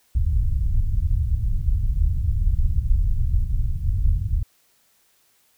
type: low-pass noise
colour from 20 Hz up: pink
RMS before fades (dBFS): -20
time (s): 0.15-4.43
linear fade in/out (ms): 5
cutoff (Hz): 100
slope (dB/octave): 24
effects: white hiss -62 dBFS RMS until 5.57 s